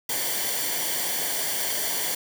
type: noise with comb filter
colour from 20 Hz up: white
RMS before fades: -27 dBFS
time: 0.09-2.15 s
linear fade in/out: 5 ms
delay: 0.77 ms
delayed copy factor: -0.65
effects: none